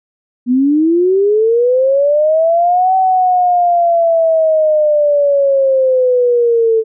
sine linear two-way sweep, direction up then down, 239.3 to 760 to 440.7 Hz, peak -8 dBFS, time 0.46-6.84 s, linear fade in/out 50 ms, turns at 2.95 s, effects none

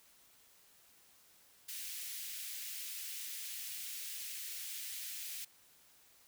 white high-pass noise, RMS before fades -44 dBFS, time 1.68-5.45 s, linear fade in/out 10 ms, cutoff 2000 Hz, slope 24 dB/octave, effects white hiss -65 dBFS RMS until 6.27 s

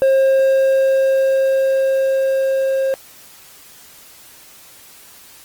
triangle tone with level ramp, 535 Hz, C5, 38 cents sharp, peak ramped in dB -8 to -13 dBFS, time 0.02-2.94 s, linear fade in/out 0 ms, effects white hiss -43 dBFS RMS until 5.44 s + Opus 24 kbps

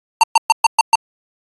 square tone bursts, 909 Hz, A#5, 44 cents flat, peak -7 dBFS, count 6, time 0.21-0.954 s, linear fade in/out 2 ms, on 24 ms, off 120 ms, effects AAC 32 kbps

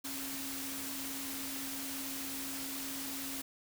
sine tone in noise, 271.8 Hz, C#4, 34 cents flat, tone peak -44 dBFS, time 0.04-3.42 s, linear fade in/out 10 ms, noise white, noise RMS -41 dBFS, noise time 0.04-3.42 s, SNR -6 dB, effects none

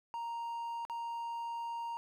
triangle tone with dropouts, 932.3 Hz, A#5, in tune, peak -35 dBFS, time 0.14-1.97 s, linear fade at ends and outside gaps 0 ms, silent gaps 0.851-0.898 s, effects none

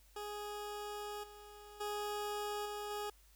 20% pulse tone with level steps, 415.3 Hz, G#4, in tune, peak -37 / -48 / -33 / -36 / -34 dBFS, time 0.16-3.1 s, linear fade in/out 5 ms, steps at 1.23 / 1.8 / 2.65 / 2.9 s, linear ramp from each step 10 ms, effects added 50 Hz sine -63 dBFS peak until 3.35 s + white hiss -68 dBFS RMS until 3.35 s

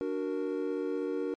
triangle chord, D augmented, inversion none, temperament equal, 293.7 / 370 / 466.2 Hz, D4 / F#4 / A#4, 0 / 0 / 0 cents, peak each -33 / -33 / -32 dBFS, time 0.01-1.34 s, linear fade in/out 0 ms, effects MP3 48 kbps

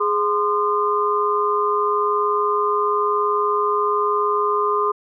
sine tone cluster, 416.7 / 1037 / 1216 Hz, G#4 / C6 / D#6, +6 / -16 / -40 cents, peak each -21 dBFS, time 0-4.92 s, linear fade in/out 10 ms, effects none

